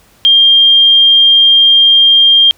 sine tone, 3202 Hz, G7, 36 cents sharp, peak -3 dBFS, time 0.25-2.51 s, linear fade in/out 0 ms, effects pink hiss -47 dBFS RMS until 2.57 s

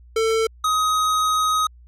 square tone pair in turn, 446.7 / 1258.7 Hz, A4 / D#6, +26 / +20 cents, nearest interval octave + tritone, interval 1794 cents, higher second, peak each -18 dBFS, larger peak neither, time 0.16-0.47 / 0.64-1.67 s, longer second, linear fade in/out 5 ms, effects added 60 Hz sine -44 dBFS peak until 1.87 s + low-pass 10000 Hz 12 dB/octave

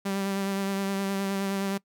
sawtooth tone with vibrato, 196 Hz, G3, in tune, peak -23 dBFS, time 0.05-1.78 s, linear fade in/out 10 ms, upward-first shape sine, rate 9.6 Hz, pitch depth 20 cents each way, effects noise-tail reverb RT60 0.1 s tail -22 dB re dry

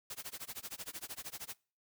white noise with tremolo, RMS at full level -42 dBFS, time 0.1-1.55 s, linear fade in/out 2 ms, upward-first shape sine, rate 13 Hz, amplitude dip 100%, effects noise-tail reverb RT60 0.4 s tail -25 dB re dry

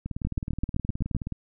two click trains, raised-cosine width 5 ms, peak -19 / -14 dBFS, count 25 / 8, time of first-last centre 0.06-1.323 / 0.25-1.15 s, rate 19 / 7.78 Hz, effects none

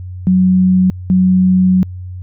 sine tone bursts at uneven times, 185 Hz, F#3, in tune, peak -7 dBFS, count 2, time 0.27-0.9 / 1.1-1.83 s, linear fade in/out 0 ms, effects added 91 Hz sine -24 dBFS peak until 2.22 s

